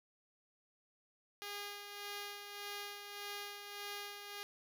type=tone with tremolo; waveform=5% pulse; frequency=408 Hz; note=G#4; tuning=31 cents flat; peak=-31 dBFS; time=1.42-4.43 s; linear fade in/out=0 ms; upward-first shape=sine; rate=1.7 Hz; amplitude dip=50%; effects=none